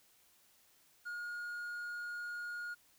triangle tone, 1432 Hz, F6, 43 cents sharp, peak -38 dBFS, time 1.05-2.75 s, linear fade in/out 20 ms, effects white hiss -68 dBFS RMS until 2.98 s

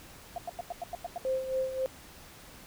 sine tone bursts, 698.5 Hz, F5, in tune, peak -32 dBFS, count 8, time 0.36-1.179 s, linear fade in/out 2 ms, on 21 ms, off 93 ms
sine tone with tremolo, 523.3 Hz, C5, in tune, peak -26 dBFS, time 1.25-1.86 s, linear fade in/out 0 ms, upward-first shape sine, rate 3.7 Hz, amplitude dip 65%
effects pink hiss -51 dBFS RMS until 2.66 s

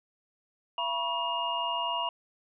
sine tone cluster, 677 / 969 / 1113 / 2836 Hz, E5 / B5 / C#6 / F7, +46 / -33 / +7 / +26 cents, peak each -36 / -31 / -38 / -33 dBFS, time 0.78-2.09 s, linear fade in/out 2 ms, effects none

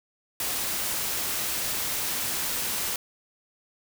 white noise, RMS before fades -29 dBFS, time 0.4-2.96 s, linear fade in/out 2 ms, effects none

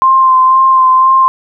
sine tone with vibrato, 1046.5 Hz, C6, in tune, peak -4 dBFS, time 0.02-1.28 s, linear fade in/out 0 ms, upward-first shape sine, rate 2 Hz, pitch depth 19 cents each way, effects none

